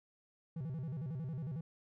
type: tone with vibrato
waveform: triangle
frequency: 144.7 Hz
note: D3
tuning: 25 cents flat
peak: -36 dBFS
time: 0.56-1.61 s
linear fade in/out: 5 ms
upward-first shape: square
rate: 11 Hz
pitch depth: 220 cents each way
effects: none